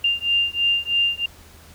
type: beating tone pair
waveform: sine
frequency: 2794 / 2797.1 Hz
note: F7 / F7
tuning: 0 / +2 cents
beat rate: 3.1 Hz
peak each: -21 dBFS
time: 0.04-1.26 s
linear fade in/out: 5 ms
effects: added 80 Hz sine -48 dBFS peak until 1.74 s + pink hiss -48 dBFS RMS until 1.74 s